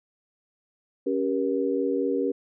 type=chord; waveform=sine; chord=G diminished; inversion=second; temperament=equal with one note detuned; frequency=277.2 / 392 / 476.5 Hz; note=Db4 / G4 / Bb4; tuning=0 / 0 / +38 cents; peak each=-27 dBFS; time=1.06-2.32 s; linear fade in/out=10 ms; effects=none